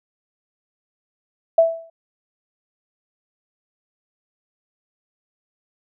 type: tone with exponential decay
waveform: sine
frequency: 659.3 Hz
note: E5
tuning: in tune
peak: -7 dBFS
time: 1.58-1.9 s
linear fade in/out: 5 ms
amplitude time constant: 68 ms
effects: none